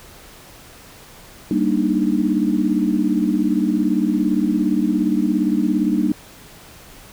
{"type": "chord", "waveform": "sine", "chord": "Eb major seventh", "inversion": "first", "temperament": "equal", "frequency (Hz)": [196, 233.1, 293.7, 311.1], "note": ["G3", "Bb3", "D4", "Eb4"], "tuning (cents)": [0, 0, 0, 0], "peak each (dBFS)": -21, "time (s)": [1.51, 6.12], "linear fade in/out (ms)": 2, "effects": ["pink hiss -43 dBFS RMS until 7.12 s"]}